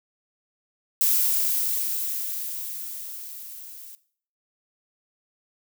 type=noise with level ramp; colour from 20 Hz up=violet; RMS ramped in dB=-20 to -43 dBFS; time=1.01-3.95 s; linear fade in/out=0 ms; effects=noise-tail reverb RT60 0.5 s tail -17 dB re dry